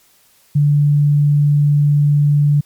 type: tone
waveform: sine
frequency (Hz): 145.9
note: D3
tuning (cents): -11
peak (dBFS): -9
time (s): 0.55-2.61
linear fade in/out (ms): 10
effects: white hiss -53 dBFS RMS until 2.65 s + MP3 96 kbps